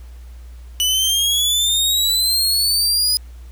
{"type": "exponential sweep", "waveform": "sawtooth", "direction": "up", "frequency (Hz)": [2960, 5000], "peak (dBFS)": -12, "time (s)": [0.8, 3.17], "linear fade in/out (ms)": 0, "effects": ["added 60 Hz sine -34 dBFS peak until 3.51 s", "pink hiss -53 dBFS RMS until 3.51 s"]}